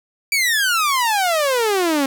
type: exponential sweep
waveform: sawtooth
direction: down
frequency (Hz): 2342 to 266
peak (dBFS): -12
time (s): 0.32-2.06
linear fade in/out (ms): 2
effects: none